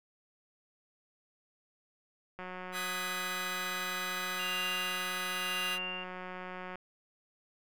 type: click train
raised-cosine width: 0.5 ms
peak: -28 dBFS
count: 800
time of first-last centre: 2.39-6.756 s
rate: 183 Hz
type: chord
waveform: 25% pulse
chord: G# minor seventh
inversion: second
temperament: just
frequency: 1245.9 / 1495.1 / 1661.2 / 1993.5 Hz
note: D#6 / F#6 / G#6 / B6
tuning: +2 / +18 / 0 / +16 cents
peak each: -35 / -40 / -38 / -37 dBFS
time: 2.72-5.79 s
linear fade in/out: 50 ms
type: tone with tremolo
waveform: sine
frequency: 2787 Hz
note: F7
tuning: 4 cents flat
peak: -34 dBFS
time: 4.39-6.04 s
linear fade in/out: 5 ms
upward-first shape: sine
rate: 0.96 Hz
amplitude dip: 75%
effects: none